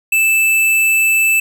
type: tone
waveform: square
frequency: 2637 Hz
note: E7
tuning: in tune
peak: -11 dBFS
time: 0.12-1.4 s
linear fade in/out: 5 ms
effects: none